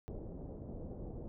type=low-pass noise; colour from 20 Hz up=pink; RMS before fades=-45 dBFS; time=0.08-1.28 s; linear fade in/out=0 ms; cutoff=570 Hz; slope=24 dB/octave; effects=none